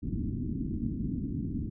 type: low-pass noise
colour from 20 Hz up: white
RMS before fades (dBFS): -33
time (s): 0.02-1.7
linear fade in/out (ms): 20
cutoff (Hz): 300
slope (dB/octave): 48
effects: none